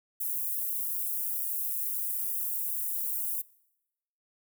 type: high-pass noise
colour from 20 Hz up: white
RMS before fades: -32 dBFS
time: 0.2-3.42 s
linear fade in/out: 10 ms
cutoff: 11000 Hz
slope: 24 dB/octave
effects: noise-tail reverb RT60 0.9 s tail -23 dB re dry